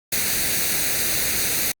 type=noise with comb filter; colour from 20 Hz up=white; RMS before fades=-22 dBFS; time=0.12-1.72 s; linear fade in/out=5 ms; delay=0.47 ms; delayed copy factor=+0.6; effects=Opus 48 kbps